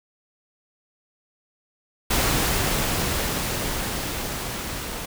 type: noise with level ramp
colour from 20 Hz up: pink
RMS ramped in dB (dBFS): -21 to -32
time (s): 2.1-5.06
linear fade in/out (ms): 10
effects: none